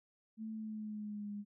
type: tone with pitch glide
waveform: sine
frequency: 220 to 205.3 Hz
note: A3 to G#3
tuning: 0 to -20 cents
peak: -40 dBFS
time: 0.37-1.45 s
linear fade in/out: 50 ms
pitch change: -120 cents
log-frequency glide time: 0.51-1.31 s
effects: none